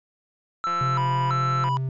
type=tone with vibrato; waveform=triangle; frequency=1143 Hz; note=D6; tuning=47 cents flat; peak=-21 dBFS; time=0.64-1.77 s; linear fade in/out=0 ms; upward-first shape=square; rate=1.5 Hz; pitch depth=260 cents each way
type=click train; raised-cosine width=0.5 ms; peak=-20 dBFS; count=177; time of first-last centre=0.67-1.687 s; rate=173 Hz
type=tone; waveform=triangle; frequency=132 Hz; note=C3; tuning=16 cents sharp; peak=-22 dBFS; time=0.81-1.89 s; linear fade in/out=2 ms
effects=resampled to 16000 Hz